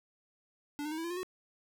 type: tone with pitch steps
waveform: square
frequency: 291.5 / 303.2 / 315.3 / 328 / 341.1 / 354.8 / 369 Hz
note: D4 / D#4 / D#4 / E4 / F4 / F4 / F#4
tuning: -13 / -45 / +23 / -9 / -41 / +27 / -5 cents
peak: -36 dBFS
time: 0.79-1.231 s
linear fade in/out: 0 ms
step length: 63 ms
effects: none